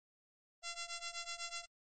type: ring-modulated tone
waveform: 5% pulse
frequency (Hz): 684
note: F5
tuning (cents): -36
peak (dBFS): -28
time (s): 0.62-1.66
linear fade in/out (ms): 20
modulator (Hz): 680
effects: low-pass 12000 Hz 12 dB/octave + MP3 32 kbps